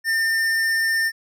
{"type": "tone with tanh clipping", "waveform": "sine", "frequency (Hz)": 1804, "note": "A6", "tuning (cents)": 43, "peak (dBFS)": -20, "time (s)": [0.04, 1.12], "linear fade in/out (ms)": 50, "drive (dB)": 16, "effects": []}